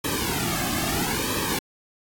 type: noise with flanger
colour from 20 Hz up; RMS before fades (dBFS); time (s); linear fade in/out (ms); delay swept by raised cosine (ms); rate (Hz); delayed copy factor
pink; -26; 0.04-1.59; 5; 1.4 to 2.13; 0.76; -0.9
effects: AAC 64 kbps